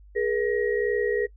sine tone cluster, 417.5 / 480 / 1892 Hz, G#4 / B4 / A#6, +9 / -49 / +25 cents, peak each -24 / -26 / -32 dBFS, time 0.15-1.27 s, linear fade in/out 20 ms, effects noise-tail reverb RT60 0.1 s tail -23 dB re dry + added 50 Hz sine -47 dBFS peak until 1.36 s

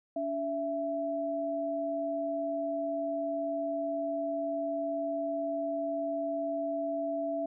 sine tone pair together, 286.2 / 665.5 Hz, D4 / E5, -45 / +16 cents, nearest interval octave + minor third, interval 1461 cents, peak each -36 / -31 dBFS, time 0.16-7.46 s, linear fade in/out 5 ms, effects none

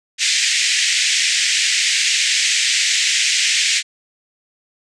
pink band-pass noise, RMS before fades -17 dBFS, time 0.18-3.83 s, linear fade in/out 50 ms, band 1900 to 8100 Hz, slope 48 dB/octave, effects none

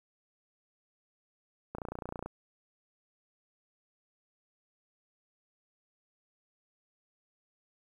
click train, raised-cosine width 1 ms, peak -24 dBFS, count 16, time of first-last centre 1.75-2.26 s, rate 29.4 Hz, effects 10-bit

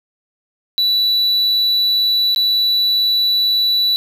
triangle tone with dropouts, 3951 Hz, B7, in tune, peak -11 dBFS, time 0.78-3.96 s, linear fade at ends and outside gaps 0 ms, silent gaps 2.347-2.361 s, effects none

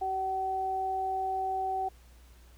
sine tone pair together, 382.8 / 759.9 Hz, G4 / F#5, -41 / +46 cents, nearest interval octave, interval 1187 cents, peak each -38 / -29 dBFS, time 0.01-1.89 s, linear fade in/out 10 ms, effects added 60 Hz sine -53 dBFS peak until 2.57 s + pink hiss -62 dBFS RMS until 2.57 s

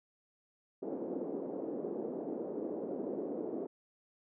white band-pass noise, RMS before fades -39 dBFS, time 0.82-3.67 s, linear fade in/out 10 ms, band 250 to 460 Hz, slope 24 dB/octave, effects none

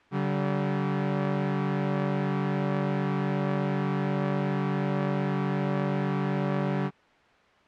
sawtooth tone pair together, 143.22 / 191.4 Hz, D3 / G3, -43 / -41 cents, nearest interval perfect fourth, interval 502 cents, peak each -24 dBFS, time 0.11-6.91 s, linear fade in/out 50 ms, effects white hiss -58 dBFS RMS until 7.67 s + low-pass 2000 Hz 12 dB/octave

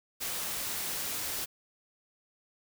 white noise, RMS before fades -35 dBFS, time 0.2-1.46 s, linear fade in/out 20 ms, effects none

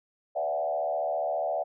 sine tone with frequency modulation, 659.3 Hz, E5, in tune, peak -26 dBFS, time 0.35-1.64 s, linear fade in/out 20 ms, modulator 74.7 Hz, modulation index 1.4, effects none

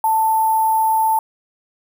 sine tone with sample-and-hold, 884 Hz, A5, 8 cents sharp, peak -13 dBFS, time 0.04-1.19 s, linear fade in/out 2 ms, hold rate 11025 Hz, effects none

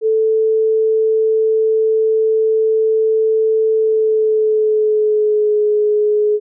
sine tone with pitch glide, 440 to 421.1 Hz, A4 to G#4, 0 to +24 cents, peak -11 dBFS, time 0.01-6.4 s, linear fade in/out 50 ms, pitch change -76 cents, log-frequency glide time 3.74-5.61 s, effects none

